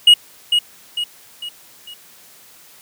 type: tone with echo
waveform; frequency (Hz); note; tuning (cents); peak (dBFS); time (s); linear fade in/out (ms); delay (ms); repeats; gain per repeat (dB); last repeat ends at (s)
triangle; 2888; F#7; -43; -3; 0.07-0.14; 5; 450; 4; -7; 1.94
effects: white hiss -46 dBFS RMS until 2.81 s + high-pass 80 Hz 12 dB/octave